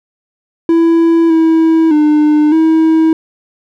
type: tone with pitch steps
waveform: triangle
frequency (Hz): 332 / 324 / 301.1 / 320.7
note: E4 / E4 / D4 / E4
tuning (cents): +12 / -30 / +43 / -48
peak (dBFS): -4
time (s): 0.69-3.13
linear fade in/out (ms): 2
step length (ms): 610
effects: none